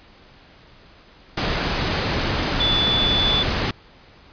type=tone in noise; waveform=sine; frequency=3473 Hz; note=A7; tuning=23 cents flat; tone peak=-18 dBFS; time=2.6-3.43 s; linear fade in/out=5 ms; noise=pink; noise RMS=-22 dBFS; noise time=1.37-3.71 s; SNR=+1 dB; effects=pink hiss -49 dBFS RMS until 4.32 s + resampled to 11025 Hz